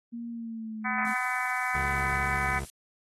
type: tone with pitch glide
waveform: sine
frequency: 234.4 to 216.2 Hz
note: A#3 to A3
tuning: +10 to -30 cents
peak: -34 dBFS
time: 0.12-1.14 s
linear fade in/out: 20 ms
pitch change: -140 cents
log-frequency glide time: 0.3-0.82 s
type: harmonic tone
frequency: 251.6 Hz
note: B3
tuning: 32 cents sharp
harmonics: 3 / 4 / 5 / 6 / 7 / 8 / 9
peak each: -35 / -35 / -35 / -35 / -35 / -35 / -35 dBFS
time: 0.84-2.6 s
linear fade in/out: 20 ms
type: noise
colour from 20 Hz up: violet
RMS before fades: -40 dBFS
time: 1.06-2.7 s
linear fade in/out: 0 ms
type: tone with vibrato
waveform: 25% pulse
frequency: 69.1 Hz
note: C#2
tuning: 5 cents flat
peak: -30 dBFS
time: 1.75-2.65 s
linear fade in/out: 5 ms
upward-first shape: sine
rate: 2.2 Hz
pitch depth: 21 cents each way
effects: low-pass 10000 Hz 12 dB/octave + AAC 32 kbps